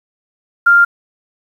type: tone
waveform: sine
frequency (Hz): 1396.9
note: F6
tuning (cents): 0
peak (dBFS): -5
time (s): 0.66-0.85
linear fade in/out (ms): 10
effects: 7-bit